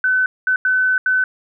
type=tone bursts at uneven times; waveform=sine; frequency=1513 Hz; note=F#6; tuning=38 cents sharp; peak=-13 dBFS; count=4; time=0.04-0.26 / 0.47-0.56 / 0.65-0.98 / 1.06-1.24 s; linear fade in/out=2 ms; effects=none